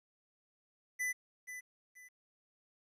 square tone with echo, 1998 Hz, B6, 20 cents sharp, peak -34 dBFS, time 0.99-1.13 s, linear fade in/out 20 ms, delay 480 ms, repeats 2, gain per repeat -10 dB, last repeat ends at 2.09 s, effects resampled to 32000 Hz + 12-bit

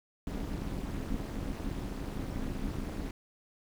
brown noise with amplitude modulation, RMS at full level -32 dBFS, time 0.27-3.11 s, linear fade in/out 2 ms, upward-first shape sine, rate 235 Hz, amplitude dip 100%, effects none

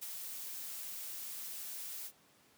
blue noise with ADSR envelope, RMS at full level -40 dBFS, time 0.01-2.12 s, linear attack 22 ms, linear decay 4 ms, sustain -4 dB, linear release 63 ms, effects pink hiss -66 dBFS RMS until 2.57 s + high-pass 150 Hz 12 dB/octave

